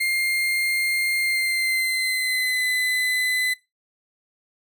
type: tone with pitch glide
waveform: 35% pulse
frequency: 2114 to 2014 Hz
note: C7 to B6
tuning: +17 to +33 cents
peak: -19 dBFS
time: 0-3.54 s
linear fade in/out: 10 ms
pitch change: -84 cents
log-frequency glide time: 1.19-2.65 s
effects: noise-tail reverb RT60 0.2 s tail -17 dB re dry